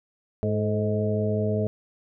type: harmonic tone with a mistuned harmonic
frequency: 105.2 Hz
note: G#2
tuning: 23 cents sharp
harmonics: 1 / 2 / 3 / 4 / 5 / 6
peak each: -26 / -28 / -39 / -28 / -36 / -30 dBFS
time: 0.43-1.67 s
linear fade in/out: 0 ms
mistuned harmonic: 4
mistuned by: +43 cents
effects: none